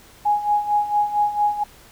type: tone with tremolo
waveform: sine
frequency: 830.6 Hz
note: G#5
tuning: in tune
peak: -14 dBFS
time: 0.25-1.64 s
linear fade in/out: 10 ms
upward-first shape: sine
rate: 4.4 Hz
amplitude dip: 75%
effects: pink hiss -48 dBFS RMS until 1.91 s